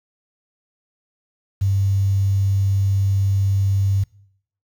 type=tone with quantisation; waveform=sine; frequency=98 Hz; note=G2; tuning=in tune; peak=-15 dBFS; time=1.61-4.04 s; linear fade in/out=10 ms; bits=7; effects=noise-tail reverb RT60 0.7 s tail -24 dB re dry